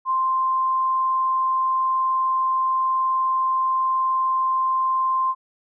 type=tone; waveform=sine; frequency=1046.5 Hz; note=C6; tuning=in tune; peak=-18 dBFS; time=0.05-5.35 s; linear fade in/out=50 ms; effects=none